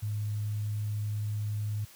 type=tone; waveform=sine; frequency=105.3 Hz; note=G#2; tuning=24 cents sharp; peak=-29 dBFS; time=0.02-1.85 s; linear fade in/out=10 ms; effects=white hiss -54 dBFS RMS until 1.95 s + high-pass 60 Hz 12 dB/octave